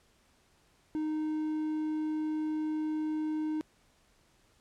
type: tone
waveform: triangle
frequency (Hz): 309.3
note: D#4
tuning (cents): -10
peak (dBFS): -28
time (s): 0.95-3.61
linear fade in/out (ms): 0
effects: pink hiss -67 dBFS RMS until 4.6 s + low-pass 10000 Hz 12 dB/octave